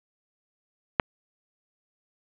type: click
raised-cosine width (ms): 0.5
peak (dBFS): -3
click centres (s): 0.998
effects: resampled to 8000 Hz + 7-bit